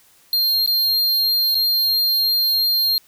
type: tone with dropouts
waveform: square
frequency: 4201 Hz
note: C8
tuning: 6 cents sharp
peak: -16 dBFS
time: 0.33-2.98 s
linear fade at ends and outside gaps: 1 ms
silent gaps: 0.662-0.675 / 1.546-1.552 s
effects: white hiss -54 dBFS RMS until 3.07 s